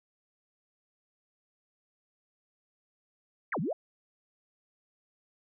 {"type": "exponential two-way sweep", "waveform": "sine", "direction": "down then up", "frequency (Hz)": [2427, 138.59, 739], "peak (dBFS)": -29, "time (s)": [3.52, 3.73], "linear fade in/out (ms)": 5, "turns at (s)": 3.6, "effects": []}